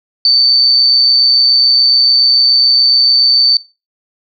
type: tone with amplitude modulation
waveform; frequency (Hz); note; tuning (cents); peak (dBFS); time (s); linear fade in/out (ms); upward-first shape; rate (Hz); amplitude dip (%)
sine; 4550; C#8; +44; -4; 0.25-3.57; 2; sine; 127; 45
effects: noise-tail reverb RT60 0.3 s tail -22 dB re dry